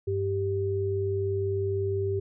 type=tone pair together; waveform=sine; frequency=98 / 392 Hz; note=G2 / G4; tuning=0 / 0 cents; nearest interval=2 octaves; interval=2400 cents; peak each=-29 / -27 dBFS; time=0.07-2.2 s; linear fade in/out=10 ms; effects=none